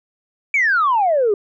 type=exponential sweep; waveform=sine; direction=down; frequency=2349 to 392 Hz; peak=-12 dBFS; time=0.54-1.34 s; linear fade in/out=2 ms; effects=tanh soft clip ceiling -9 dBFS